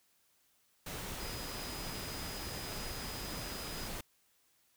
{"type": "tone in noise", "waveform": "sine", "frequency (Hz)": 4978, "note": "D#8", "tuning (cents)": 0, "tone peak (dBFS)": -48, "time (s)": [1.2, 3.88], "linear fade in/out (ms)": 5, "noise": "pink", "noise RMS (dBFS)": -42, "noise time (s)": [0.86, 4.01], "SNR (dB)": -9, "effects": ["white hiss -72 dBFS RMS until 4.76 s"]}